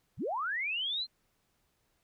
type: linear sweep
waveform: sine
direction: up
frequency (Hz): 61.6 to 4215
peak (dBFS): -31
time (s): 0.17-1.07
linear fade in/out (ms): 50
effects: pink hiss -75 dBFS RMS until 2.03 s